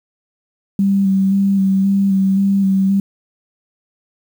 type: tone with vibrato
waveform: sine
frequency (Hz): 194.9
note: G3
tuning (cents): -10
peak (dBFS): -11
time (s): 0.79-3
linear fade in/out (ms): 2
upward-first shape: square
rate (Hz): 1.9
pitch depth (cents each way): 19
effects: 7-bit